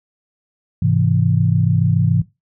sine chord, Ab augmented, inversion none, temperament equal, 103.83 / 130.81 / 164.81 Hz, Ab2 / C3 / E3, 0 / 0 / 0 cents, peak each -17 dBFS, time 0.82-2.22 s, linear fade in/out 5 ms, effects noise-tail reverb RT60 0.2 s tail -17 dB re dry

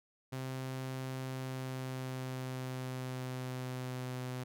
sawtooth tone with pitch glide, 130.81 to 126.94 Hz, C3 to B2, 0 to +48 cents, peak -34 dBFS, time 0.32-4.44 s, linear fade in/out 10 ms, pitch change -52 cents, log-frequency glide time 1.24-4.23 s, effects none

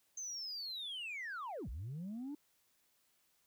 sine linear two-way sweep, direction down then up, 6350 to 50.2 to 301.1 Hz, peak -39 dBFS, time 0.17-2.35 s, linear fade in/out 5 ms, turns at 1.69 s, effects tanh soft clip ceiling -39 dBFS + white hiss -75 dBFS RMS until 3.46 s

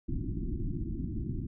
pink low-pass noise, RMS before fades -34 dBFS, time 0.08-1.47 s, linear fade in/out 10 ms, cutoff 350 Hz, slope 96 dB/octave, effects none

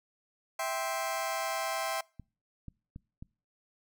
sawtooth chord, C major, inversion first, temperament just, 654.1 / 784.9 / 1046.5 Hz, E5 / G5 / C6, -14 / +2 / 0 cents, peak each -31 / -32 / -33 dBFS, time 0.59-2.01 s, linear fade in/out 5 ms
clicks, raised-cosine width 5 ms, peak -31 dBFS, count 4, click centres 2.197 / 2.683 / 2.961 / 3.225 s
effects noise-tail reverb RT60 0.4 s tail -25 dB re dry

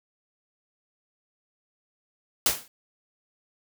white noise with exponential decay, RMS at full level -18 dBFS, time 2.46-2.68 s, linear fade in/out 2 ms, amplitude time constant 47 ms, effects none

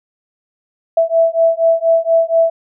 sine beating tone pair, 658 / 662.2 Hz, E5 / E5, -3 / +8 cents, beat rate 4.2 Hz, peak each -13 dBFS, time 0.97-2.5 s, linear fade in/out 5 ms, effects none

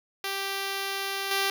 5% pulse tone with level steps, 392 Hz, G4, in tune, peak -18 / -13 dBFS, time 0.24-1.5 s, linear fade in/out 2 ms, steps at 1.31 s, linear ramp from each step 2 ms, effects none

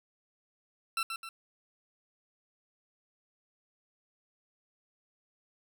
20% pulse tone with echo, 1343 Hz, E6, 32 cents sharp, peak -24 dBFS, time 0.97-1.03 s, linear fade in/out 2 ms, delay 130 ms, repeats 2, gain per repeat -6 dB, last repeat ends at 1.29 s, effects none

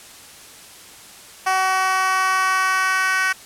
10% pulse tone with high-pass filter sweep, 377.1 Hz, F#4, 33 cents sharp, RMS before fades -19 dBFS, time 1.46-3.33 s, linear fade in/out 10 ms, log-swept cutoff 800 to 1500 Hz, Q 2.5, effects white hiss -42 dBFS RMS until 3.45 s + low-pass 11000 Hz 12 dB/octave

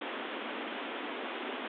pink band-pass noise, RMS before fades -39 dBFS, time 0.01-1.68 s, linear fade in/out 5 ms, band 220 to 3500 Hz, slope 96 dB/octave, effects none

